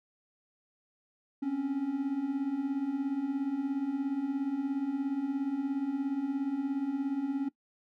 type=beating tone pair; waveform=triangle; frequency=261.6 / 278.6 Hz; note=C4 / C#4; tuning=0 / +9 cents; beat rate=17 Hz; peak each=-34 / -28 dBFS; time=1.42-7.49 s; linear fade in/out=10 ms; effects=noise-tail reverb RT60 0.1 s tail -19 dB re dry